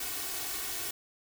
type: noise with comb filter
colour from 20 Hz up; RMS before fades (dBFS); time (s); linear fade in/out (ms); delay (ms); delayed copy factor
white; -36; 0-0.91; 5; 2.7; +0.9
effects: none